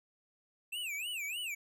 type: tone with vibrato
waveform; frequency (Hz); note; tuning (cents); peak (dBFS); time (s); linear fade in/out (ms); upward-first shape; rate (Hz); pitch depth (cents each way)
square; 2597; E7; -26; -37; 0.72-1.55; 10; sine; 3.3; 240
effects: none